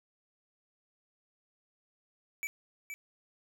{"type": "tone with echo", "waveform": "square", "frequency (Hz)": 2305, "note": "D7", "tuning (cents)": -33, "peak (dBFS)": -34, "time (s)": [2.43, 2.47], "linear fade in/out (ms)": 0, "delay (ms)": 470, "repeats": 1, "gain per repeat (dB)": -6, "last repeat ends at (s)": 2.94, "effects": []}